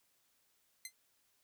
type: tone with exponential decay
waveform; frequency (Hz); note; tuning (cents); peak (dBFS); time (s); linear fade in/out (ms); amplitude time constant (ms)
10% pulse; 2064; C7; -24; -30; 0.85-0.93; 2; 16
effects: white hiss -75 dBFS RMS until 1.43 s